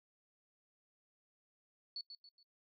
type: tone with echo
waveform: sine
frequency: 4435 Hz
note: C#8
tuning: in tune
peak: -40 dBFS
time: 1.96-2.01 s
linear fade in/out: 2 ms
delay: 140 ms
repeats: 3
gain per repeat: -8 dB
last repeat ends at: 2.43 s
effects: noise-tail reverb RT60 0.1 s tail -23 dB re dry